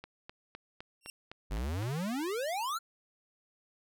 click train, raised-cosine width 0.3 ms, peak -28 dBFS, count 8, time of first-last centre 0.04-1.826 s, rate 3.92 Hz
15% pulse tone with exponential growth, 2750 Hz, F7, 27 cents flat, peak -31 dBFS, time 1.01-1.1 s, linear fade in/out 1 ms, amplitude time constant 19 ms
square exponential sweep, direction up, 45.69 to 1425 Hz, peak -33 dBFS, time 1.5-2.79 s, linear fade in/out 20 ms
effects none

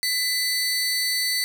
sawtooth tone pair together, 2000 / 4490 Hz, B6 / C#8, +21 / +21 cents, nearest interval octave + major second, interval 1400 cents, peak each -22 / -21 dBFS, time 0.03-1.44 s, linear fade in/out 0 ms, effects none

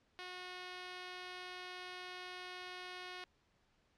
5% pulse tone, 363.5 Hz, F#4, 31 cents flat, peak -34 dBFS, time 0.19-3.24 s, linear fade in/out 0 ms, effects pink hiss -75 dBFS RMS until 3.97 s + low-pass 5000 Hz 12 dB/octave

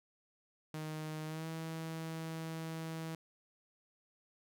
sawtooth tone with pitch glide, 155.56 to 161.79 Hz, D#3 to E3, 0 to -32 cents, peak -36 dBFS, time 0.74-3.15 s, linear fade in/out 2 ms, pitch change +68 cents, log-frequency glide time 1.26-1.47 s, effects none

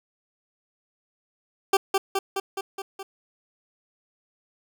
20% pulse tone with echo, 389.5 Hz, G4, 11 cents flat, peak -11 dBFS, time 1.73-1.77 s, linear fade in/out 5 ms, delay 210 ms, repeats 6, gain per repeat -3 dB, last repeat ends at 3.03 s, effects none

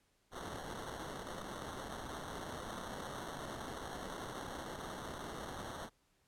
white noise with sample-and-hold, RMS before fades -45 dBFS, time 0.31-5.9 s, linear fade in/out 50 ms, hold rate 2450 Hz, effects pink hiss -75 dBFS RMS until 6.27 s + low-pass 12000 Hz 12 dB/octave

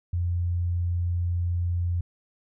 sine tone, 87.31 Hz, F2, in tune, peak -23 dBFS, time 0.13-2.01 s, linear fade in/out 5 ms, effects none

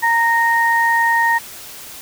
sine tone pair together, 926 / 1856.3 Hz, A#5 / A#6, -12 / -8 cents, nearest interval octave, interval 1204 cents, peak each -15 dBFS, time 0.02-1.39 s, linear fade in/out 20 ms, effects white hiss -35 dBFS RMS until 2.01 s

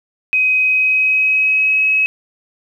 sine tone with pitch glide, 2520 to 2560 Hz, D#7 to D#7, +21 to +49 cents, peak -11 dBFS, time 0.33-2.06 s, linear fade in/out 0 ms, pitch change +28 cents, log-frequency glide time 0.57-1.87 s, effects 8-bit

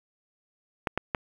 clicks, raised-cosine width 0.5 ms, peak -11 dBFS, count 3, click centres 0.872 / 0.976 / 1.148 s, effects 7-bit

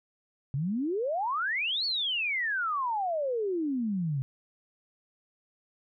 sine exponential two-way sweep, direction up then down, 129.1 to 4522 to 129.1 Hz, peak -27 dBFS, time 0.54-4.22 s, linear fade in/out 0 ms, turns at 1.85 s, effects none

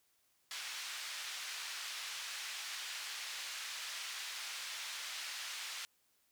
white band-pass noise, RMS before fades -44 dBFS, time 0.51-5.85 s, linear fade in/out 0 ms, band 1400 to 4900 Hz, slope 12 dB/octave, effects white hiss -75 dBFS RMS until 6.31 s

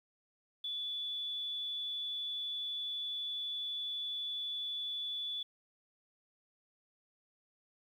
sine tone, 3452 Hz, A7, 34 cents flat, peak -36 dBFS, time 0.64-5.43 s, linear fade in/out 5 ms, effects 11-bit

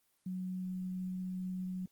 sine tone with quantisation, 184.5 Hz, F#3, 5 cents flat, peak -36 dBFS, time 0.26-1.86 s, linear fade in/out 5 ms, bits 11, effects white hiss -75 dBFS RMS until 1.91 s + Opus 24 kbps

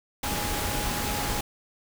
sine tone in noise, 830.6 Hz, G#5, in tune, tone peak -35 dBFS, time 0.23-1.41 s, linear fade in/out 5 ms, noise pink, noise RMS -29 dBFS, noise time 0.23-1.41 s, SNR -9 dB, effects none

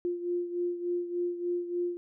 sine beating tone pair, 350.3 / 353.7 Hz, F4 / F4, +5 / +22 cents, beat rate 3.4 Hz, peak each -30 / -36 dBFS, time 0.05-1.97 s, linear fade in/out 0 ms, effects none

